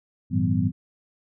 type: tone cluster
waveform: sine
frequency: 97.5 / 111.4 / 162.7 / 190.1 / 251.7 Hz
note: G2 / A2 / E3 / F#3 / B3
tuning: -9 / +22 / -22 / +47 / +33 cents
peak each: -26 dBFS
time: 0.3-0.72 s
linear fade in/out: 50 ms
effects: none